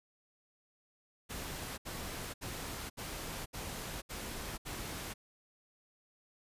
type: noise bursts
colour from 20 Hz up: pink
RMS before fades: -42 dBFS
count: 7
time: 1.29-5.14 s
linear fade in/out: 20 ms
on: 490 ms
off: 70 ms
effects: resampled to 32000 Hz